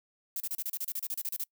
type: noise bursts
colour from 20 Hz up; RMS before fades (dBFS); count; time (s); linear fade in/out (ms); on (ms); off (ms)
violet; -34; 15; 0.36-1.438; 2; 42; 32
effects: noise-tail reverb RT60 0.1 s tail -25 dB re dry